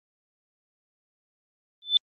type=tone with exponential growth; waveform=sine; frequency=3521 Hz; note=A7; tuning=in tune; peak=-12 dBFS; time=1.82-1.97 s; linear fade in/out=1 ms; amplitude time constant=31 ms; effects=Opus 24 kbps